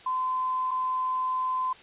sine tone with dropouts, 1026 Hz, C6, 34 cents flat, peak -25 dBFS, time 0.06-1.73 s, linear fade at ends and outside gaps 5 ms, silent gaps 0.71-0.713 s, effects white hiss -50 dBFS RMS until 1.82 s + resampled to 8000 Hz

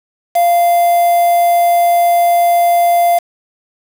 triangle tone with quantisation, 693 Hz, F5, 14 cents flat, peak -6 dBFS, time 0.35-3.19 s, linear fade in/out 10 ms, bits 4, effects none

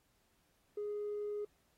triangle tone with tanh clipping, 415.3 Hz, G#4, in tune, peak -37 dBFS, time 0.77-1.45 s, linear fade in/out 5 ms, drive 5 dB, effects pink hiss -75 dBFS RMS until 1.77 s + AAC 48 kbps

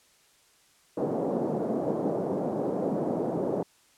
white band-pass noise, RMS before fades -29 dBFS, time 0.97-3.63 s, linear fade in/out 5 ms, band 160 to 600 Hz, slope 24 dB/octave, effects white hiss -62 dBFS RMS until 3.97 s + low-pass 10000 Hz 12 dB/octave

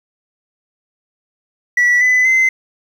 sine tone with pitch steps, 1951 / 2005 / 2060 Hz, B6 / B6 / C7, -22 / +26 / -28 cents, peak -7 dBFS, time 1.77-2.49 s, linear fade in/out 5 ms, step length 240 ms, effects tanh soft clip ceiling -8 dBFS + 7-bit

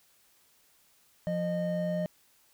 triangle tone pair together, 175 / 613.8 Hz, F3 / D#5, +4 / -24 cents, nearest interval octave + minor seventh, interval 2172 cents, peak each -29 / -29 dBFS, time 1.27-2.06 s, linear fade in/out 0 ms, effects white hiss -65 dBFS RMS until 2.53 s

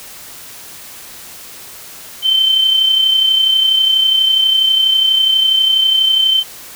sine tone with amplitude modulation, 3093 Hz, G7, 24 cents flat, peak -7 dBFS, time 2.22-6.44 s, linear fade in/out 50 ms, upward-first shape sine, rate 32.2 Hz, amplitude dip 45%, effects white hiss -34 dBFS RMS until 6.75 s

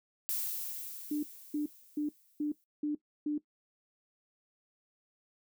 violet noise with exponential decay, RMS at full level -33 dBFS, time 0.29-2.64 s, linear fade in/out 0 ms, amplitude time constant 510 ms
sine tone bursts, 297.3 Hz, D4, 21 cents sharp, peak -29 dBFS, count 6, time 1.11-3.38 s, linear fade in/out 5 ms, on 120 ms, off 310 ms
effects noise-tail reverb RT60 0.1 s tail -18 dB re dry

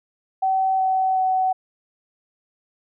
sine tone with pitch steps, 763 / 757.3 / 751.6 Hz, G5 / F#5 / F#5, -47 / +40 / +27 cents, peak -17 dBFS, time 0.42-1.53 s, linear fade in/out 10 ms, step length 370 ms, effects none

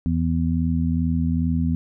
harmonic tone, 82.41 Hz, E2, in tune, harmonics 1 / 2 / 3, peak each -23 / -23 / -23 dBFS, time 0.06-1.75 s, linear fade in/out 0 ms, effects none

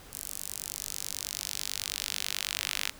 sawtooth tone with high-pass filter sweep, 49.19 Hz, G1, 7 cents sharp, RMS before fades -36 dBFS, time 0.12-2.91 s, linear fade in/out 20 ms, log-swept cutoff 9100 to 2500 Hz, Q 1.1, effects pink hiss -51 dBFS RMS until 2.99 s

